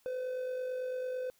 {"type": "tone with amplitude modulation", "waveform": "triangle", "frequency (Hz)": 508, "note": "B4", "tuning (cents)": 49, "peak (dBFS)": -30, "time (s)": [0.06, 1.3], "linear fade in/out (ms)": 0, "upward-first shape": "sine", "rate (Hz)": 49, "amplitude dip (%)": 40, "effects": ["white hiss -69 dBFS RMS until 1.39 s"]}